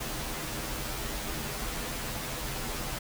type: noise with comb filter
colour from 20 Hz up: pink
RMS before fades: -35 dBFS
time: 0-2.99 s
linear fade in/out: 10 ms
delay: 11 ms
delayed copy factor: -1
effects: none